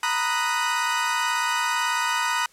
30% pulse chord, B major seventh, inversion third, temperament equal with one note detuned, 929.6 / 987.8 / 1244.5 / 1480 Hz, A#5 / B5 / D#6 / F#6, -5 / 0 / 0 / 0 cents, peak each -25 dBFS, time 0.03-2.46 s, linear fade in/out 2 ms, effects white hiss -56 dBFS RMS until 2.52 s + low-pass 10000 Hz 12 dB/octave

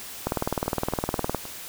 two click trains, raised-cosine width 1 ms, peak -24 / -10 dBFS, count 4 / 22, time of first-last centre 0.66-1.454 / 0.27-1.347 s, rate 3.78 / 19.5 Hz, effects white hiss -39 dBFS RMS until 1.68 s

